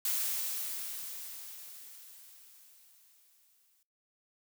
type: noise with exponential decay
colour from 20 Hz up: blue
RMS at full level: -31 dBFS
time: 0.05-3.83 s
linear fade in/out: 2 ms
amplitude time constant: 820 ms
effects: noise-tail reverb RT60 0.3 s tail -23 dB re dry